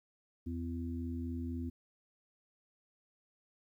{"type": "harmonic tone", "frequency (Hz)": 84, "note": "E2", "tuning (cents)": 33, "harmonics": [1, 3, 4], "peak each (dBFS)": [-39, -39, -48], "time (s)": [0.46, 1.7], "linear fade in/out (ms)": 10, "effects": ["12-bit"]}